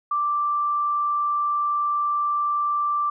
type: tone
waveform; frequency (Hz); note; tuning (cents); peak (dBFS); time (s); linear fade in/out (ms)
sine; 1174.7; D6; 0; -20; 0.11-3.1; 5
effects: none